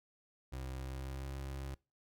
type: tone with pitch glide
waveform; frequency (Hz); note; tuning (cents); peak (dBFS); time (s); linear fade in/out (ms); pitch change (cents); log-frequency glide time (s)
30% pulse; 65.41 to 67.72; C2 to C#2; 0 to -40; -38; 0.52-1.75; 10; +60; 0.77-1.37
effects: noise-tail reverb RT60 0.3 s tail -25 dB re dry